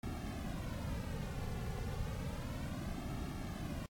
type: noise with flanger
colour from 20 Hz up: brown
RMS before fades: -41 dBFS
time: 0.03-3.86 s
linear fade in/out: 2 ms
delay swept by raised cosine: 2 to 3.2 ms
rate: 0.31 Hz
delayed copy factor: -0.8
effects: AAC 64 kbps